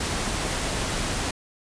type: noise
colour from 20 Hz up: pink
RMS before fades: -27 dBFS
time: 0-1.31 s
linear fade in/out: 5 ms
effects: resampled to 22050 Hz